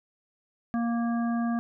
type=harmonic tone; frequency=234 Hz; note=A#3; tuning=7 cents sharp; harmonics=1 / 3 / 5 / 7; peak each=-25 / -35 / -39 / -42 dBFS; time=0.74-1.59 s; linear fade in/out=0 ms; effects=none